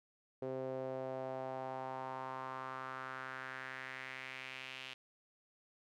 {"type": "tone with band-pass filter sweep", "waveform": "sawtooth", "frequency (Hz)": 131.1, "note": "C3", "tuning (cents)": 4, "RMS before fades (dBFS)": -44, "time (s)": [0.42, 4.94], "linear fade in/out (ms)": 5, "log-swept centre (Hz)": [460, 2900], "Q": 3, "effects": []}